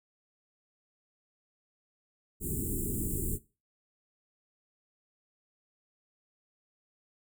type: band-stop noise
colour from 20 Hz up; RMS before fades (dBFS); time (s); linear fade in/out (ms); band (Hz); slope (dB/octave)
pink; -33; 2.4-3.39; 50; 430 to 7400; 96
effects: noise-tail reverb RT60 0.3 s tail -19 dB re dry